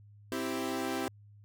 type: chord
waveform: sawtooth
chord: C major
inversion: none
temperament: equal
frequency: 261.6 / 329.6 / 392 Hz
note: C4 / E4 / G4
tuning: 0 / 0 / 0 cents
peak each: -32 / -33 / -34 dBFS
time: 0.32-1.08 s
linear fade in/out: 0 ms
effects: added 103 Hz sine -53 dBFS peak until 1.44 s